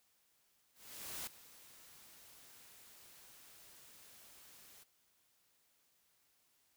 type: noise with ADSR envelope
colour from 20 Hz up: white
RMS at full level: -43 dBFS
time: 0.74-4.84 s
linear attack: 530 ms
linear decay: 3 ms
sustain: -17 dB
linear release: 12 ms
effects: white hiss -75 dBFS RMS until 6.76 s